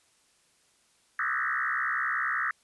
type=tone with frequency modulation; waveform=sine; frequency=1568 Hz; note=G6; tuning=in tune; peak=-26 dBFS; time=1.19-2.51 s; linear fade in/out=2 ms; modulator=65.2 Hz; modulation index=5.5; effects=white hiss -66 dBFS RMS until 2.63 s + resampled to 24000 Hz